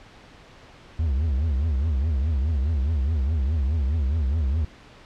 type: tone with vibrato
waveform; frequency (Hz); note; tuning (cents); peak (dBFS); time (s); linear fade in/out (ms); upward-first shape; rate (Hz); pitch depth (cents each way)
triangle; 72.8; D2; -15; -18; 0.99-4.65; 5; triangle; 4.8; 270
effects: pink hiss -48 dBFS RMS until 5.05 s + low-pass 4000 Hz 12 dB/octave